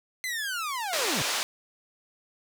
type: linear sweep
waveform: sawtooth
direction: down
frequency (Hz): 2067 to 108.5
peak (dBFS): -26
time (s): 0.24-1.22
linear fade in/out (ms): 0
type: band-pass noise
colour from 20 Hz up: white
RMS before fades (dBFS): -29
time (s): 0.93-1.43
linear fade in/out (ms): 0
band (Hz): 460 to 6000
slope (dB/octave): 12
effects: none